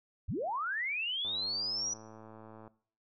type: linear sweep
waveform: sine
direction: up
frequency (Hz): 43.65 to 5920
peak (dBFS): -32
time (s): 0.28-1.94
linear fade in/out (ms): 10
type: click train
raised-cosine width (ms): 1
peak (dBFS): -37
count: 158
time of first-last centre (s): 1.25-2.677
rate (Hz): 110
effects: noise-tail reverb RT60 0.5 s tail -19 dB re dry